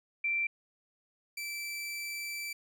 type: tone pair in turn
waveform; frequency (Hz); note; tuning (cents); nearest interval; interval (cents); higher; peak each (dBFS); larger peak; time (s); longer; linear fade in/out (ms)
sine / sawtooth; 2349 / 2329; D7 / D7; 0 / -15; unison; 15; first; -28 / -33; first; 0.24-0.47 / 1.37-2.53; second; 5
effects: none